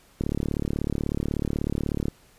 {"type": "click train", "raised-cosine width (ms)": 3, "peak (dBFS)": -13, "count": 69, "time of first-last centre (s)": [0.21, 2.083], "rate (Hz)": 36.3, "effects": ["pink hiss -57 dBFS RMS until 2.38 s", "resampled to 32000 Hz"]}